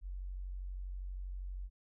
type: tone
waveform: sine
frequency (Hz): 46.25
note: F#1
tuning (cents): 0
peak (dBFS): -39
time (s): 0.01-1.7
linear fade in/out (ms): 50
effects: none